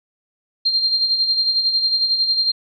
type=tone with tremolo; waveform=sine; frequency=4186 Hz; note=C8; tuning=in tune; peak=-13 dBFS; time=0.65-2.52 s; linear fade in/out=10 ms; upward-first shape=sine; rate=11 Hz; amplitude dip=55%; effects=none